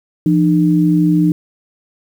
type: tone pair together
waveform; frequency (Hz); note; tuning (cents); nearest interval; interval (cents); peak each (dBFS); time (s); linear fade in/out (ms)
sine; 170.28 / 303.4; F3 / D#4; -44 / -44; minor seventh; 1000; -12; 0.26-1.32; 2
effects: 7-bit